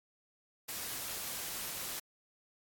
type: noise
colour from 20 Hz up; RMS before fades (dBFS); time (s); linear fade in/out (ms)
white; -40; 0.68-2; 10
effects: AAC 64 kbps